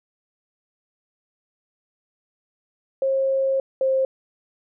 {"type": "tone pair in turn", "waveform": "sine", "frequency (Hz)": [537, 529.6], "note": ["C5", "C5"], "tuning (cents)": [45, 21], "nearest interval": "unison", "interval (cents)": 24, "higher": "first", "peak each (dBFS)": [-18, -17], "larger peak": "second", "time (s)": [[3.02, 3.6], [3.81, 4.05]], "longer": "first", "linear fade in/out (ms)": 2, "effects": []}